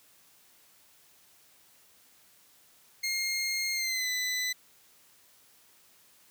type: tone with pitch glide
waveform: 20% pulse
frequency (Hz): 2133 to 2002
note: C7 to B6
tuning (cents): +33 to +23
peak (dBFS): -24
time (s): 3.03-4.53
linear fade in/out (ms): 10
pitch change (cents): -110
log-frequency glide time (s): 3.73-4.09
effects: white hiss -61 dBFS RMS until 6.3 s + high-pass 60 Hz 12 dB/octave